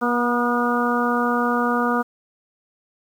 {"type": "harmonic tone with a mistuned harmonic", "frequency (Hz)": 240.8, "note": "B3", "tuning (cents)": -44, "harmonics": [1, 2, 3, 4, 5, 6], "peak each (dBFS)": [-22, -25, -27, -27, -24, -27], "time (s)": [0.01, 2.03], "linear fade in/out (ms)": 20, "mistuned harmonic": 5, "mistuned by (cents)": 23, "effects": ["8-bit"]}